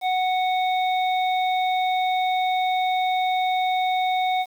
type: harmonic tone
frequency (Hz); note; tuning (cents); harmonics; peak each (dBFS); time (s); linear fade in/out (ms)
740; F#5; 0; 1 / 3 / 5; -20 / -30 / -32; 0.01-4.46; 50
effects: 8-bit